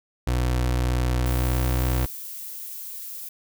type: tone with pitch glide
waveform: 30% pulse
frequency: 61.74 to 62.64 Hz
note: B1 to B1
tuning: 0 to +25 cents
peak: -18 dBFS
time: 0.27-2.06 s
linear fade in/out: 5 ms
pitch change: +25 cents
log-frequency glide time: 1.29-1.53 s
type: noise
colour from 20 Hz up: violet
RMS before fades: -36 dBFS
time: 1.26-3.29 s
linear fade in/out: 5 ms
effects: none